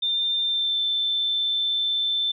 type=tone with pitch glide; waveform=sine; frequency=3594 to 3542 Hz; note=A7 to A7; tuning=+36 to +11 cents; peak=-21 dBFS; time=0.02-2.32 s; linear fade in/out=10 ms; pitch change=-25 cents; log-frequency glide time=0.41-0.8 s; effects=none